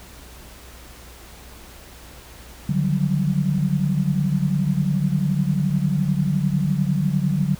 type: tone cluster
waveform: sine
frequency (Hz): 145.7 / 154.2 / 183 / 194.4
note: D3 / D#3 / F#3 / G3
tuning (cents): -13 / -15 / -19 / -14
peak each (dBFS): -21 / -29 / -22 / -26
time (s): 2.69-7.55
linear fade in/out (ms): 5
effects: added 60 Hz sine -44 dBFS peak until 7.59 s + pink hiss -44 dBFS RMS until 7.59 s

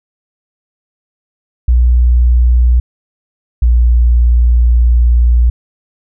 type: tone pair in turn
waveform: sine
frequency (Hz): 60.6 / 59.46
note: B1 / A#1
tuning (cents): -32 / +35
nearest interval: unison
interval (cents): 33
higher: first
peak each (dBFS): -5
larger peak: neither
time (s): 1.68-2.8 / 3.62-5.5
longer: second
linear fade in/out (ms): 5
effects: none

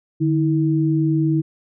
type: tone pair together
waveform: sine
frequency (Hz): 150.1 / 321.4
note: D3 / E4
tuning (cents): +38 / -44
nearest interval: octave + minor second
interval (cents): 1318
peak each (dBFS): -18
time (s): 0.2-1.42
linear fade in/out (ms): 20
effects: none

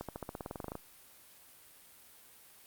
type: accelerating click train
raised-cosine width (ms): 1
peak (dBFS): -25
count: 15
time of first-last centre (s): 0.01-0.754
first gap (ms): 77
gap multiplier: 0.94
effects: white hiss -58 dBFS RMS until 2.66 s + Opus 48 kbps

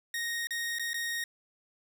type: tone with dropouts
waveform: sawtooth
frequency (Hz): 1864.7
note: A#6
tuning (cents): 0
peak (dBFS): -28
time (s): 0.14-1.24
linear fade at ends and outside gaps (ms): 2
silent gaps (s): 0.471-0.507 / 0.786-0.795 / 0.933-0.942
effects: none

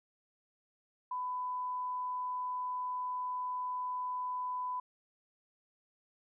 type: tone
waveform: sine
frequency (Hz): 1000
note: B5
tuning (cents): +21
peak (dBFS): -34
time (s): 1.11-4.8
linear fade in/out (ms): 5
effects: none

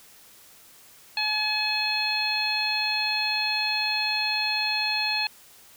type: harmonic tone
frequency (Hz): 852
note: G#5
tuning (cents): +44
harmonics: 1 / 2 / 3 / 4 / 5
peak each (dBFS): -32 / -34 / -27 / -35 / -27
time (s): 1.17-5.27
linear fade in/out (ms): 2
effects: white hiss -52 dBFS RMS until 5.76 s

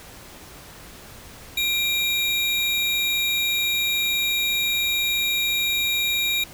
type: tone pair together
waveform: square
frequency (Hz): 2381 / 3780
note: D7 / A#7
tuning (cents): +23 / +23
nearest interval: minor sixth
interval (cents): 800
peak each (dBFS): -24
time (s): 1.57-6.44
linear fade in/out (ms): 5
effects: pink hiss -43 dBFS RMS until 6.53 s

